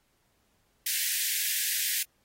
white high-pass noise, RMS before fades -29 dBFS, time 0.86-2.03 s, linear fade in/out 5 ms, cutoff 1600 Hz, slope 96 dB/octave, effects pink hiss -71 dBFS RMS until 2.24 s + AAC 48 kbps

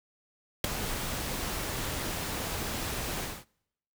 pink noise with ADSR envelope, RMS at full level -23 dBFS, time 0.64-3.45 s, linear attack 3 ms, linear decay 8 ms, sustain -11 dB, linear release 240 ms, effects noise-tail reverb RT60 0.8 s tail -26 dB re dry

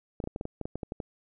clicks, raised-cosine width 2 ms, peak -21 dBFS, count 12, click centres 0.202 / 0.24 / 0.274 / 0.361 / 0.411 / 0.454 / 0.613 / 0.655 / 0.756 / 0.832 / 0.921 / 1.002 s, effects none

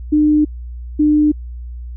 sine tone pair in turn, 301.6 / 300.5 Hz, D4 / D4, +46 / +40 cents, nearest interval unison, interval 6 cents, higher first, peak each -9 dBFS, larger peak neither, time 0.12-0.45 / 0.99-1.32 s, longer neither, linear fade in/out 10 ms, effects added 60 Hz sine -26 dBFS peak until 1.96 s

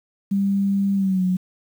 sine tone with pitch glide, 197.8 to 183.49 Hz, G3 to F#3, +16 to -14 cents, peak -17 dBFS, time 0.31-1.37 s, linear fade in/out 10 ms, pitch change -130 cents, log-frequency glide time 0.95-1.24 s, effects 8-bit

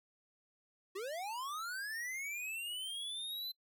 square linear sweep, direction up, 360.3 to 4071 Hz, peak -40 dBFS, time 0.95-3.52 s, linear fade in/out 10 ms, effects noise-tail reverb RT60 0.1 s tail -24 dB re dry

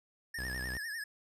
square tone with vibrato, 1760 Hz, A6, in tune, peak -38 dBFS, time 0.34-1.04 s, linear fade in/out 5 ms, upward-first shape triangle, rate 10 Hz, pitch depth 120 cents each way
sawtooth tone, 63.2 Hz, B1, 41 cents sharp, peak -36 dBFS, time 0.38-0.78 s, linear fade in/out 10 ms
effects resampled to 32000 Hz

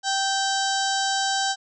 harmonic tone with a mistuned harmonic, 780 Hz, G5, 9 cents flat, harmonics 1 / 2 / 4 / 5 / 6 / 7 / 8 / 9 / 10, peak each -25 / -28 / -31 / -32 / -33 / -33 / -34 / -35 / -35 dBFS, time 0.03-1.56 s, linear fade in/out 50 ms, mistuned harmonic 8, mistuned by -46 cents, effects none

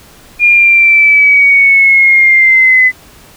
sine linear sweep, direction down, 2424 to 2012 Hz, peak -3 dBFS, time 0.39-2.92 s, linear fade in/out 50 ms, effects pink hiss -39 dBFS RMS until 3.36 s

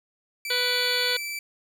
sawtooth tone, 2324 Hz, D7, 19 cents flat, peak -27 dBFS, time 0.45-1.39 s, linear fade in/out 2 ms
harmonic tone, 493.9 Hz, B4, in tune, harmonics 1 / 2 / 3 / 4 / 5 / 6 / 7 / 8 / 9, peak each -31 / -39 / -30 / -34 / -39 / -35 / -30 / -33 / -27 dBFS, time 0.5-1.17 s, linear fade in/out 5 ms
effects none

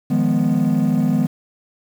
triangle chord, F half-diminished seventh, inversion third, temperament equal, 155.56 / 174.61 / 207.7 / 246.9 Hz, Eb3 / F3 / Ab3 / Cb4, 0 / 0 / 0 / 0 cents, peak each -18 / -19 / -17 / -16 dBFS, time 0.1-1.27 s, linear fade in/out 10 ms, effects tanh soft clip ceiling -8 dBFS + 7-bit

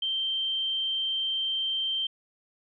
sine tone, 3136 Hz, G7, in tune, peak -26 dBFS, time 0.02-2.07 s, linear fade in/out 5 ms, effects none

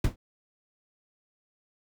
brown noise with exponential decay, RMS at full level -17 dBFS, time 0.04-0.16 s, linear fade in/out 5 ms, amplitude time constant 25 ms, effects none

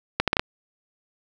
accelerating click train, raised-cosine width 0.3 ms, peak -3 dBFS, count 5, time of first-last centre 0.2-0.395 s, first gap 77 ms, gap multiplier 0.7, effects none

